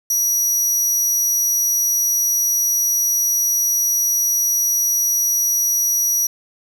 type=tone; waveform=sawtooth; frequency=5800 Hz; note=F#8; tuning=35 cents flat; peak=-13 dBFS; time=0.1-6.27 s; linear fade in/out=5 ms; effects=7-bit